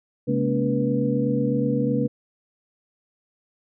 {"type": "tone cluster", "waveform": "sine", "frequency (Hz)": [135.8, 212.7, 240.7, 283.8, 486], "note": ["C#3", "G#3", "B3", "C#4", "B4"], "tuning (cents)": [-35, 42, -44, 41, -28], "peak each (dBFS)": -26, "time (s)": [0.27, 2.08], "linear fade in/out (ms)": 20, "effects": []}